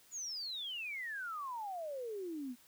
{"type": "exponential sweep", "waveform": "sine", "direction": "down", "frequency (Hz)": [7040, 235.2], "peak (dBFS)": -39, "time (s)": [0.11, 2.56], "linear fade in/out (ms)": 50, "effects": ["white hiss -64 dBFS RMS until 2.67 s"]}